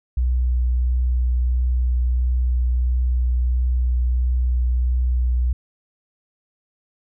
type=tone with vibrato; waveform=sine; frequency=61.74 Hz; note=B1; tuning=in tune; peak=-16 dBFS; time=0.17-5.53 s; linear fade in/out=5 ms; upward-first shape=triangle; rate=1.5 Hz; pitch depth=14 cents each way; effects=none